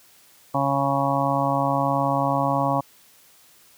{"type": "harmonic tone", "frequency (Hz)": 138.59, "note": "C#3", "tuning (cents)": 0, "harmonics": [1, 2, 4, 5, 6, 7, 8], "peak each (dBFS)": [-27, -27, -27, -27, -27, -27, -27], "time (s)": [0.54, 2.81], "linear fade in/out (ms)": 10, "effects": ["white hiss -54 dBFS RMS until 3.77 s", "high-pass 60 Hz 12 dB/octave"]}